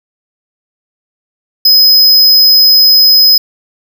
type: tone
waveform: square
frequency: 5060 Hz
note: D#8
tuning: 28 cents sharp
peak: -3 dBFS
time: 1.65-3.38 s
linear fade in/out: 5 ms
effects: none